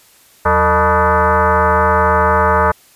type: tone with frequency modulation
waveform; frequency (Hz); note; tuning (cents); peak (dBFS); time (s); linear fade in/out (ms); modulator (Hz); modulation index
sine; 185; F#3; 0; -9; 0.45-2.72; 10; 264; 5
effects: white hiss -48 dBFS RMS until 2.95 s + resampled to 32000 Hz